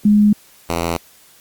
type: tone pair in turn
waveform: sine / 5% pulse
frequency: 208.3 / 84.35 Hz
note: G#3 / E2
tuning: +5 / +40 cents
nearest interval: octave + major third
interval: 1565 cents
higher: first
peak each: -8 / -7 dBFS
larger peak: second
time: 0.05-0.33 / 0.69-0.97 s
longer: neither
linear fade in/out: 5 ms
effects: white hiss -48 dBFS RMS until 1.4 s + Opus 48 kbps